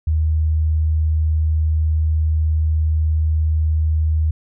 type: tone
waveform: sine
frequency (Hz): 78.3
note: D#2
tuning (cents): +11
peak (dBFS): -14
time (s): 0.07-4.31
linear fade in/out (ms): 5
effects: none